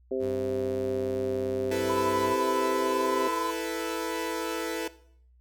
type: harmonic tone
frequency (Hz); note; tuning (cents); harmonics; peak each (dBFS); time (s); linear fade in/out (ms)
130.81; C3; 0; 2 / 3 / 4 / 5; -35 / -29 / -33 / -41; 0.11-3.28; 5
type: tone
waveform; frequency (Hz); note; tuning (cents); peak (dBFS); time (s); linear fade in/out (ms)
sawtooth; 97.4; G2; -11; -34; 0.19-2.36; 50
type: chord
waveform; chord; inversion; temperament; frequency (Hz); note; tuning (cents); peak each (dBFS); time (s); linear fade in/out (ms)
sawtooth; E suspended fourth; none; equal; 329.6 / 440 / 493.9; E4 / A4 / B4; 0 / 0 / 0; -30; 1.71-4.88; 5
type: tone with pitch glide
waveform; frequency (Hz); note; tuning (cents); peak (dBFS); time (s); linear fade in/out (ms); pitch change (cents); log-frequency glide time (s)
sine; 1000 to 1012.8; B5 to B5; +21 to +43; -30; 1.89-3.51; 10; +22; 2.53-3.09
effects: noise-tail reverb RT60 0.6 s tail -17 dB re dry + added 61 Hz sine -56 dBFS peak until 5.4 s